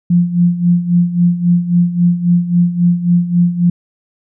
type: tone with tremolo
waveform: sine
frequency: 174.61 Hz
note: F3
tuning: in tune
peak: -6 dBFS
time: 0.1-3.7 s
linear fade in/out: 5 ms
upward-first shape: sine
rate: 3.7 Hz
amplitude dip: 75%
effects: none